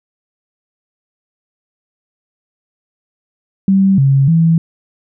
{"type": "tone with pitch steps", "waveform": "sine", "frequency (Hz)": [193.6, 136.7, 164.5], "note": ["G3", "C#3", "E3"], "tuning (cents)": [-21, -24, -3], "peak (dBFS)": -7, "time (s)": [3.68, 4.58], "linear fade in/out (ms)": 2, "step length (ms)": 300, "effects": []}